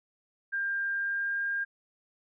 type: tone with pitch glide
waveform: sine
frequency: 1597 to 1608.1 Hz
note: G6 to G6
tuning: +32 to +44 cents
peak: -28 dBFS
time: 0.52-1.65 s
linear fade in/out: 20 ms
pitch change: +12 cents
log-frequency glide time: 0.92-1.44 s
effects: none